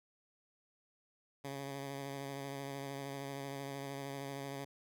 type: tone with vibrato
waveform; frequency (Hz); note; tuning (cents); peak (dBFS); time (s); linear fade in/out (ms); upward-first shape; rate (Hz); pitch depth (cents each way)
10% pulse; 138.59; C#3; 0; -33; 1.44-4.65; 10; sine; 13; 24
effects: none